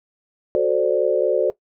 sine chord, D dominant seventh, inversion first, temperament equal, 370 / 440 / 523.3 / 587.3 Hz, F#4 / A4 / C5 / D5, 0 / 0 / 0 / 0 cents, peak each -21 dBFS, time 0.55-1.5 s, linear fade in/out 0 ms, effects noise-tail reverb RT60 0.1 s tail -17 dB re dry

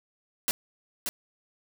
white noise with echo, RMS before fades -26 dBFS, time 0.48-0.51 s, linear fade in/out 0 ms, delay 580 ms, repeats 1, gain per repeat -5 dB, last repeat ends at 1.09 s, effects none

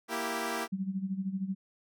10% pulse chord, E diminished, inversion second, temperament equal, 233.1 / 329.6 / 392 Hz, Bb3 / E4 / G4, 0 / 0 / 0 cents, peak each -28 dBFS, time 0.08-0.68 s, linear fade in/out 50 ms
sine tone with tremolo, 191.6 Hz, G3, 39 cents flat, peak -28 dBFS, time 0.72-1.55 s, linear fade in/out 10 ms, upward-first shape sine, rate 13 Hz, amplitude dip 75%
effects none

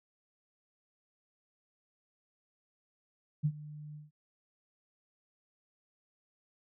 sine tone with ADSR envelope, 150 Hz, D3, 37 cents sharp, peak -24 dBFS, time 3.43-4.11 s, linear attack 24 ms, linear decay 60 ms, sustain -19 dB, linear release 160 ms, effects none

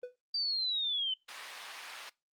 triangle tone with exponential decay, 496.3 Hz, B4, 8 cents sharp, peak -33 dBFS, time 0.03-0.16 s, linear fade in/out 5 ms, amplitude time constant 28 ms
sine linear sweep, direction down, 4699 to 3017 Hz, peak -30 dBFS, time 0.34-1.14 s, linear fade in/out 5 ms
white band-pass noise, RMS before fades -45 dBFS, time 1.28-2.1 s, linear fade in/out 10 ms, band 840 to 3600 Hz, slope 12 dB/octave
effects noise-tail reverb RT60 0.2 s tail -21 dB re dry + Opus 32 kbps

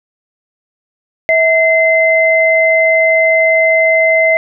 sine tone pair together, 648 / 2065 Hz, E5 / C7, -30 / -23 cents, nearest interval octave + minor sixth, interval 2007 cents, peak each -10 dBFS, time 1.29-4.37 s, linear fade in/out 0 ms, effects none

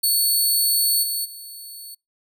10% pulse tone with level steps, 4435 Hz, C#8, in tune, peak -10 / -16 / -29 dBFS, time 0.03-1.95 s, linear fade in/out 10 ms, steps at 1.02 / 1.24 s, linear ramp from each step 20 ms, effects noise-tail reverb RT60 0.2 s tail -26 dB re dry

